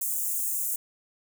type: high-pass noise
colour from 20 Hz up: white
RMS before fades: -29 dBFS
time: 0.01-0.76 s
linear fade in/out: 5 ms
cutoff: 6900 Hz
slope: 48 dB/octave
effects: none